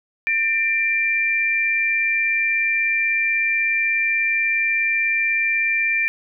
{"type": "tone pair together", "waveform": "sine", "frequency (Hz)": [1804.1, 2364], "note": ["A6", "D7"], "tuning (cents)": [43, 11], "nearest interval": "perfect fourth", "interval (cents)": 468, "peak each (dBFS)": [-23, -18], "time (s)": [0.27, 6.08], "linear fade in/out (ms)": 0, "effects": []}